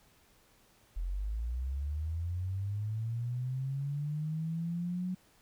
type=linear sweep; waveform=sine; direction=up; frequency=41.2 to 185 Hz; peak=-32 dBFS; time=0.96-5.15 s; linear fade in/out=10 ms; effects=pink hiss -65 dBFS RMS until 5.41 s